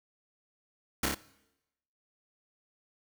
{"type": "noise with echo", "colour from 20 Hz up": "pink", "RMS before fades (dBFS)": -28, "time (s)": [1.03, 1.06], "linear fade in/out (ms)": 5, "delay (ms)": 29, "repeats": 3, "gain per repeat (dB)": -2, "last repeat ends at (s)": 1.147, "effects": ["noise-tail reverb RT60 0.9 s tail -20 dB re dry"]}